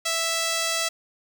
5% pulse tone, 659.3 Hz, E5, in tune, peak -12 dBFS, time 0.05-0.89 s, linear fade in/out 10 ms, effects none

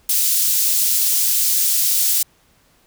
white high-pass noise, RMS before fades -17 dBFS, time 0.09-2.23 s, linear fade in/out 5 ms, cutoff 4900 Hz, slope 12 dB/octave, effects pink hiss -57 dBFS RMS until 2.86 s

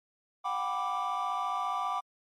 triangle chord, G major seventh, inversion third, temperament equal with one note detuned, 729.4 / 784 / 987.8 / 1174.7 Hz, F#5 / G5 / B5 / D6, -25 / 0 / 0 / 0 cents, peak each -34 / -34 / -34 / -30 dBFS, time 0.44-2.01 s, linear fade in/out 20 ms, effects tanh soft clip ceiling -21 dBFS + MP3 64 kbps

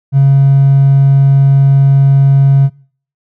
triangle tone with hard clipping, 137.6 Hz, C#3, 12 cents flat, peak -4 dBFS, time 0.12-2.7 s, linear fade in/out 50 ms, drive 4 dB, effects noise-tail reverb RT60 0.5 s tail -23 dB re dry

